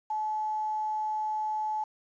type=tone with quantisation; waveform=sine; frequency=860 Hz; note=A5; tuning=40 cents flat; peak=-28 dBFS; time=0.1-1.84 s; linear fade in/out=5 ms; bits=9; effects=resampled to 16000 Hz